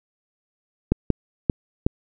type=clicks; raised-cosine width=3 ms; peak=-4 dBFS; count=4; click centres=0.92 / 1.103 / 1.498 / 1.865 s; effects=none